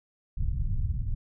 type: low-pass noise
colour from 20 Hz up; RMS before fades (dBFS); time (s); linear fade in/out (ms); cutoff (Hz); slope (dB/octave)
pink; -28; 0.37-1.15; 10; 120; 24
effects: none